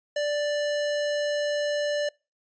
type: tone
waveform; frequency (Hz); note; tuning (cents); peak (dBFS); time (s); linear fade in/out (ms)
square; 587.3; D5; 0; -25; 0.16-2.09; 5
effects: noise-tail reverb RT60 0.3 s tail -26 dB re dry + resampled to 16000 Hz